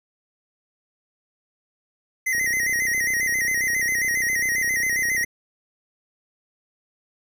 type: tone with vibrato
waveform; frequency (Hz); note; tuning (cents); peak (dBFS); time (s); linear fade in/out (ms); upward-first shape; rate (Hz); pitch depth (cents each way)
square; 1965; B6; -9; -21; 2.26-5.25; 10; square; 7.4; 72
type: click train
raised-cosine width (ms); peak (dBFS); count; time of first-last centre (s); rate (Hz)
2; -27; 93; 2.35-5.243; 31.8
effects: none